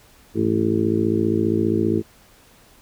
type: harmonic tone with a mistuned harmonic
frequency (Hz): 55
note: A1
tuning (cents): 0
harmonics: 2 / 3 / 4 / 5 / 6 / 7 / 8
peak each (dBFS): -26 / -30 / -23 / -32 / -21 / -24 / -28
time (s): 0.34-2.03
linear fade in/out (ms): 50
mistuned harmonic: 2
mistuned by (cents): -110
effects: pink hiss -52 dBFS RMS until 2.81 s